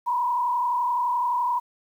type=tone with frequency modulation; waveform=sine; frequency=975 Hz; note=B5; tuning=23 cents flat; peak=-21 dBFS; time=0.06-1.6 s; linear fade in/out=20 ms; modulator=31.7 Hz; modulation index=1.2; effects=9-bit